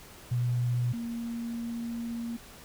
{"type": "tone pair in turn", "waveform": "sine", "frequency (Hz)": [122, 233.3], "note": ["B2", "A#3"], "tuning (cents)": [-21, 2], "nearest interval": "major seventh", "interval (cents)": 1123, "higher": "second", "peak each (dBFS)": [-25, -32], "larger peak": "first", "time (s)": [[0.31, 0.93], [0.93, 2.37]], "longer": "second", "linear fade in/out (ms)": 10, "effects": ["pink hiss -50 dBFS RMS until 2.64 s"]}